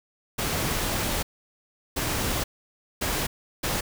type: noise bursts at uneven times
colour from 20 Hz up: pink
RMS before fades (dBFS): -27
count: 4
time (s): 0.38-1.23 / 1.96-2.44 / 3.01-3.27 / 3.63-3.81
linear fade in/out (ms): 10
effects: none